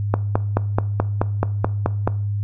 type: click train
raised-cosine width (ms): 1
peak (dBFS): -3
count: 10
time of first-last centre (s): 0.14-2.075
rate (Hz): 4.65
effects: noise-tail reverb RT60 0.5 s tail -18 dB re dry + added 102 Hz sine -20 dBFS peak until 2.43 s